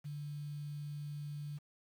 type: tone with quantisation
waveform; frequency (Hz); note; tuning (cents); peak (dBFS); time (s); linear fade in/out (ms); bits
sine; 146.6; D3; -3; -40; 0.04-1.59; 20; 10
effects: none